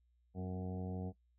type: harmonic tone with a mistuned harmonic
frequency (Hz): 92.5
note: F#2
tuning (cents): 0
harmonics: 1 / 2 / 3 / 4 / 5 / 6 / 7 / 8 / 9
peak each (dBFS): -42 / -42 / -50 / -53 / -49 / -63 / -55 / -54 / -64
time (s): 0.34-1.13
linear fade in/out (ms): 50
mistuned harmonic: 3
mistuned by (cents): -38
effects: noise-tail reverb RT60 0.1 s tail -20 dB re dry + added 60 Hz sine -70 dBFS peak until 1.38 s